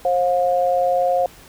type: tone pair together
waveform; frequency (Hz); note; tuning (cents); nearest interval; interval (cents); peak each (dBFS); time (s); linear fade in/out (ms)
sine; 534 / 712.8; C5 / F5; +35 / +35; perfect fourth; 500; -18; 0.05-1.26; 2
effects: pink hiss -45 dBFS RMS until 1.48 s